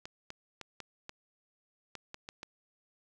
clicks, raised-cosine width 0.2 ms, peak -25 dBFS, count 9, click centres 0.055 / 0.304 / 0.613 / 0.803 / 1.094 / 1.953 / 2.144 / 2.289 / 2.431 s, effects none

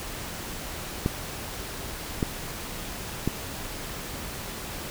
clicks, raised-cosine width 3 ms, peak -10 dBFS, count 3, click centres 1.061 / 2.228 / 3.276 s, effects pink hiss -36 dBFS RMS until 4.9 s

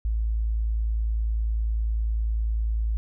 sine tone, 55 Hz, A1, in tune, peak -22 dBFS, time 0.05-2.97 s, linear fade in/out 0 ms, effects none

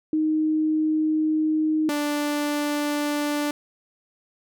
sine / sawtooth tone pair in turn, 311.1 / 293.6 Hz, D#4 / D4, 0 / 0 cents, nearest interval minor second, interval 100 cents, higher first, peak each -19 dBFS, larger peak neither, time 0.13-1.89 / 1.89-3.51 s, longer first, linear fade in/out 2 ms, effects none

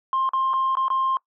sine tone with dropouts, 1058 Hz, C6, 19 cents sharp, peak -18 dBFS, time 0.13-1.17 s, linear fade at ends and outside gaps 1 ms, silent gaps 0.291-0.334 / 0.534-0.538 / 0.753-0.77 / 0.882-0.902 s, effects noise-tail reverb RT60 0.1 s tail -24 dB re dry + tanh soft clip ceiling -16 dBFS

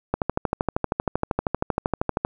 click train, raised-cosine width 1 ms, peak -7 dBFS, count 28, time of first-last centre 0.14-2.249 s, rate 12.8 Hz, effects none

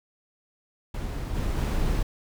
brown noise with level steps, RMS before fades -31 / -27 / -25 dBFS, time 0.94-2.03 s, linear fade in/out 5 ms, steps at 1.34 / 1.56 s, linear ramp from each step 20 ms, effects none

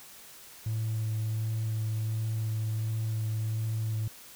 triangle tone with vibrato, 110 Hz, A2, in tune, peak -25 dBFS, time 0.66-4.08 s, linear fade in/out 5 ms, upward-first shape sine, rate 1.4 Hz, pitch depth 12 cents each way, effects tanh soft clip ceiling -24 dBFS + white hiss -50 dBFS RMS until 4.35 s

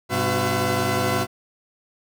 20% pulse tone cluster, 99.7 / 125.8 / 365.9 / 506 / 673 Hz, G2 / B2 / F#4 / B4 / E5, +30 / +32 / -19 / +42 / +36 cents, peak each -22 dBFS, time 0.09-1.27 s, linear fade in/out 50 ms, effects none

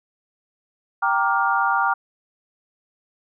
sine chord, G minor seventh, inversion none, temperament equal with one note detuned, 784 / 932.3 / 1174.7 / 1409.9 Hz, G5 / Bb5 / D6 / F6, 0 / 0 / 0 / +16 cents, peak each -23 / -23 / -23 / -22 dBFS, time 1.02-1.94 s, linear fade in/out 10 ms, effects none

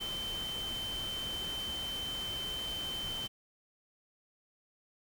sine tone in noise, 3087 Hz, G7, 27 cents flat, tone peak -36 dBFS, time 0-3.28 s, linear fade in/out 20 ms, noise pink, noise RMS -44 dBFS, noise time 0-3.28 s, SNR +5 dB, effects none

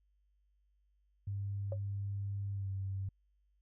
sine tone with pitch glide, 99.8 to 96.68 Hz, G2 to G2, +32 to -23 cents, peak -35 dBFS, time 1.27-3.09 s, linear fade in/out 5 ms, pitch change -55 cents, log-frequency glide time 2.53-2.69 s
sine tone with exponential decay, 553 Hz, C#5, 4 cents flat, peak -34 dBFS, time 1.72-1.79 s, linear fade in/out 2 ms, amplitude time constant 15 ms
effects tanh soft clip ceiling -26 dBFS + added 50 Hz sine -70 dBFS peak until 3.61 s

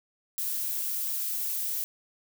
violet noise, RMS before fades -31 dBFS, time 0.38-1.84 s, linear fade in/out 0 ms, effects none

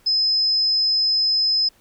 sine tone, 5100 Hz, D#8, 42 cents sharp, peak -16 dBFS, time 0.06-1.69 s, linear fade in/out 10 ms, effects pink hiss -57 dBFS RMS until 1.8 s

